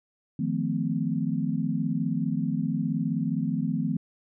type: chord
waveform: sine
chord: F dominant seventh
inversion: third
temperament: equal with one note detuned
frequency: 155.56 / 174.61 / 220 / 255.2 Hz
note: Eb3 / F3 / A3 / C4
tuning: 0 / 0 / 0 / -43 cents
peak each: -30 dBFS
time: 0.39-3.97 s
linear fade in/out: 5 ms
effects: none